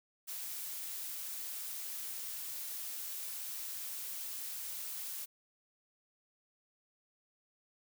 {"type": "noise", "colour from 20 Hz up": "blue", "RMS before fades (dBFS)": -42, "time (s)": [0.27, 5.26], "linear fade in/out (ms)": 20, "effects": []}